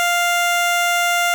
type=tone; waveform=15% pulse; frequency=698.5 Hz; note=F5; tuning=in tune; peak=-9 dBFS; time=0-1.34 s; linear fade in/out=0 ms; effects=none